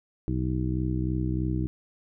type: harmonic tone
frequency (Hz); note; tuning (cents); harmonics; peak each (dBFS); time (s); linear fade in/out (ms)
63.2; B1; +41; 1 / 2 / 3 / 4 / 5 / 6; -30 / -29 / -33 / -40 / -31 / -41; 0.28-1.67; 0
effects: none